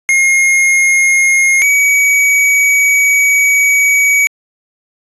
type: tone pair in turn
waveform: square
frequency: 2143 / 2266 Hz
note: C7 / C#7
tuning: +41 / +37 cents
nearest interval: minor second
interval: 96 cents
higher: second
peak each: -8 dBFS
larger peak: neither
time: 0.09-1.62 / 1.62-4.27 s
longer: second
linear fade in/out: 0 ms
effects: resampled to 24000 Hz